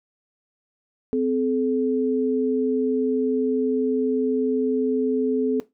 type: tone pair together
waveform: sine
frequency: 257.8 / 430 Hz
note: C4 / A4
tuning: -26 / -40 cents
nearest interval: major sixth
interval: 886 cents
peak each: -22 dBFS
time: 1.13-5.6 s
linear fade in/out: 0 ms
effects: noise-tail reverb RT60 0.2 s tail -17 dB re dry